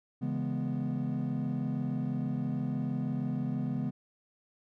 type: chord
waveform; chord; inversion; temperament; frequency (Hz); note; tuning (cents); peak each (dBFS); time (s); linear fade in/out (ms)
triangle; C# minor seventh; none; equal; 138.59 / 164.81 / 207.7 / 246.9; C#3 / E3 / G#3 / B3; 0 / 0 / 0 / 0; -32 / -35 / -34 / -32; 0.21-3.91; 20
effects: tanh soft clip ceiling -22 dBFS